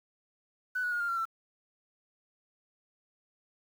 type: tone with pitch steps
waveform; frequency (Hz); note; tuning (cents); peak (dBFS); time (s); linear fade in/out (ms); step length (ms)
sine; 1496 / 1463.5 / 1431.7 / 1400.7 / 1370.3 / 1340.5; F#6 / F#6 / F6 / F6 / F6 / E6; +19 / -19 / +43 / +5 / -33 / +29; -28; 0.75-1.254; 10; 84
effects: tanh soft clip ceiling -25 dBFS + 9-bit